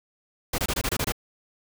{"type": "noise bursts", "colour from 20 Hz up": "pink", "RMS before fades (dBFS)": -26, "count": 8, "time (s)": [0.53, 1.122], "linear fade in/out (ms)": 5, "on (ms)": 53, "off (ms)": 24, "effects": []}